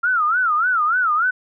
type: tone with vibrato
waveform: sine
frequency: 1350 Hz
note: E6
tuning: 41 cents sharp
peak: -15 dBFS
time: 0.03-1.31 s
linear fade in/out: 10 ms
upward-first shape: sine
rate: 3.4 Hz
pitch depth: 200 cents each way
effects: none